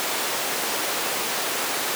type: high-pass noise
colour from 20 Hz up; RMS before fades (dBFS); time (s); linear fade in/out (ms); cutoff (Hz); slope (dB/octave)
pink; -26; 0-1.95; 0; 430; 12
effects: none